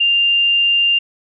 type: tone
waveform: sine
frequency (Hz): 2794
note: F7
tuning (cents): 0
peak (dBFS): -11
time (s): 0-0.99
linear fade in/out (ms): 10
effects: none